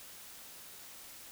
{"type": "silence", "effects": ["white hiss -51 dBFS RMS until 1.31 s"]}